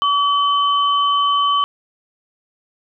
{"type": "tone pair together", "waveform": "sine", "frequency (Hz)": [1142, 3056], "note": ["D6", "G7"], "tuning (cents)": [-49, -45], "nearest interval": "octave + perfect fourth", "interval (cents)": 1704, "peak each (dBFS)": [-14, -21], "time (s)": [0.02, 1.64], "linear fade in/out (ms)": 0, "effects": []}